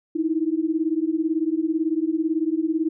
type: beating tone pair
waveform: sine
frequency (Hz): 311.1 / 329.1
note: D#4 / E4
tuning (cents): 0 / -3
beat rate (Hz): 18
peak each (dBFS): -23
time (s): 0.15-2.89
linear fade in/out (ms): 10
effects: none